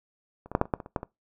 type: clicks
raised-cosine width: 1 ms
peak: -30 / -22 / -7 / -7 / -28 / -10 / -23 / -27 / -12 / -21 dBFS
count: 10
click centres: 0.46 / 0.516 / 0.551 / 0.614 / 0.655 / 0.738 / 0.802 / 0.861 / 0.962 / 1.031 s
effects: noise-tail reverb RT60 0.2 s tail -21 dB re dry